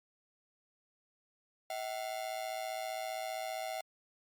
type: ring-modulated tone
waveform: 45% pulse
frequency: 700 Hz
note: F5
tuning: 4 cents sharp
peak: -34 dBFS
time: 1.7-3.81 s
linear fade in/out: 2 ms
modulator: 57.6 Hz
effects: Opus 48 kbps